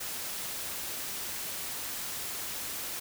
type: noise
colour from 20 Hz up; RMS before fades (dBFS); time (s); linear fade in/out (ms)
white; -37; 0-3; 10
effects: none